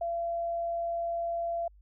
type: tone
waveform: sine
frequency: 680 Hz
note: F5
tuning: 46 cents flat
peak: -29 dBFS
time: 0.01-1.68 s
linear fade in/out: 5 ms
effects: added 50 Hz sine -54 dBFS peak until 1.81 s